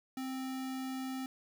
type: tone with sample-and-hold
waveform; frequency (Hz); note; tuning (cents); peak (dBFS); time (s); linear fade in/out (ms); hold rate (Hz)
sine; 261.6; C4; 0; -36; 0.17-1.26; 2; 1050
effects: none